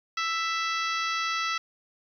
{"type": "harmonic tone", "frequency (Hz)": 661, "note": "E5", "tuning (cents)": 5, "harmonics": [2, 3, 4, 5, 6, 7, 8, 9], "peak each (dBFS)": [-29, -33, -35, -37, -39, -40, -41, -42], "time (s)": [0.17, 1.58], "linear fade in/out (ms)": 5, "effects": ["10-bit"]}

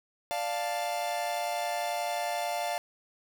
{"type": "chord", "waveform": "45% pulse", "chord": "D minor", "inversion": "none", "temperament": "equal", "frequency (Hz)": [587.3, 698.5, 880], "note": ["D5", "F5", "A5"], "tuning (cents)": [0, 0, 0], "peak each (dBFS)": [-36, -32, -36], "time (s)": [0.31, 2.78], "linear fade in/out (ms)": 0, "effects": ["11-bit"]}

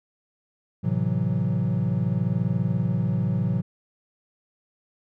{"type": "chord", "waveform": "triangle", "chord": "F# half-diminished seventh", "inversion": "first", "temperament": "equal", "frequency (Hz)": [110, 130.81, 164.81, 185], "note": ["A2", "C3", "E3", "F#3"], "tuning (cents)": [0, 0, 0, 0], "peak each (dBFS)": -25, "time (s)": [0.83, 3.62], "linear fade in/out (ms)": 20, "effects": []}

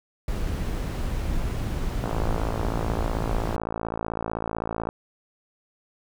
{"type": "noise", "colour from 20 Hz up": "brown", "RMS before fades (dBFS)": -27, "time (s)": [0.28, 3.56], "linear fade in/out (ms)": 2}
{"type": "click train", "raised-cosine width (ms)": 1, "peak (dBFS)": -14, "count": 160, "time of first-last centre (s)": [2.04, 4.889], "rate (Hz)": 55.8}
{"effects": []}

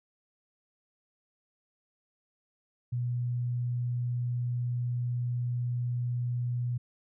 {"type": "tone", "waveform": "sine", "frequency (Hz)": 122, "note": "B2", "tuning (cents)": -21, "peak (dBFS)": -28, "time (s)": [2.92, 6.78], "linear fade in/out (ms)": 10, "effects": []}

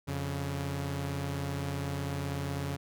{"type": "tone pair together", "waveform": "sawtooth", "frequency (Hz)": [88.2, 140.19], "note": ["F2", "C#3"], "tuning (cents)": [18, 20], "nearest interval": "minor sixth", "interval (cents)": 802, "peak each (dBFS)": [-33, -30], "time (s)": [0.07, 2.77], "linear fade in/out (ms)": 20, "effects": []}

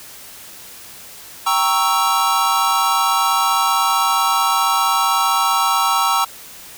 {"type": "chord", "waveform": "square", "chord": "G diminished seventh", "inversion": "none", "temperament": "equal", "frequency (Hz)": [784, 932.3, 1108.7, 1318.5], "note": ["G5", "Bb5", "Db6", "Fb6"], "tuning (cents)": [0, 0, 0, 0], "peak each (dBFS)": [-23, -21, -21, -19], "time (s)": [1.46, 6.25], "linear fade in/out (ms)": 10, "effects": ["white hiss -38 dBFS RMS until 6.77 s"]}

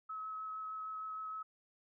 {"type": "tone with vibrato", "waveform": "sine", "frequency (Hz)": 1286, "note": "E6", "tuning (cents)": -43, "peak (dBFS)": -40, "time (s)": [0.09, 1.43], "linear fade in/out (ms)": 10, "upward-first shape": "sine", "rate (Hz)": 6.5, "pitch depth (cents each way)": 10, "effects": []}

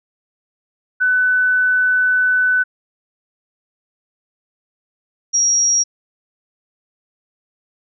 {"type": "tone pair in turn", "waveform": "sine", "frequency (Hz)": [1500, 5663], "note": ["F#6", "F8"], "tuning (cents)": [23, 23], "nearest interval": "octave + major seventh", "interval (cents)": 2300, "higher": "second", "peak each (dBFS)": -12, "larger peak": "neither", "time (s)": [[1, 2.64], [5.33, 5.84]], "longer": "first", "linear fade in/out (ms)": 20, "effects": []}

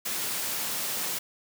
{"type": "high-pass noise", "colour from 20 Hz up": "white", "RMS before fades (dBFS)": -31, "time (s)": [0.05, 1.19], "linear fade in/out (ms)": 10, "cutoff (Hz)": 120, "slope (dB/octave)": 12, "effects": []}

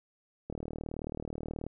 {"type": "click train", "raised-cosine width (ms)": 2, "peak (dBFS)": -24, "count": 46, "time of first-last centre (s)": [0.5, 1.666], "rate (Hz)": 38.6, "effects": []}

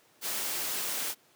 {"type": "noise", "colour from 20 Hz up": "white", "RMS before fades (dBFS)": -33, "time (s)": [0.21, 1.15], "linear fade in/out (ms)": 50, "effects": ["pink hiss -63 dBFS RMS until 1.35 s", "high-pass 200 Hz 12 dB/octave"]}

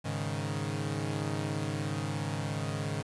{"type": "chord", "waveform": "sawtooth", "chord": "Ab suspended fourth", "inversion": "none", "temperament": "equal", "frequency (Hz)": [103.83, 138.59, 155.56], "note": ["Ab2", "Db3", "Eb3"], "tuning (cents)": [0, 0, 0], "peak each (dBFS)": -32, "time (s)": [0.04, 3.03], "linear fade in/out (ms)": 20, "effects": ["resampled to 24000 Hz", "9-bit"]}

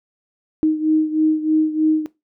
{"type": "beating tone pair", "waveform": "sine", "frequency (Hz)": [311.1, 314.3], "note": ["D#4", "D#4"], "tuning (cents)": [0, 18], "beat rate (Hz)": 3.2, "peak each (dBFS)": [-16, -20], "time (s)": [0.63, 2.06], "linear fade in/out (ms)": 0, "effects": ["noise-tail reverb RT60 0.2 s tail -19 dB re dry"]}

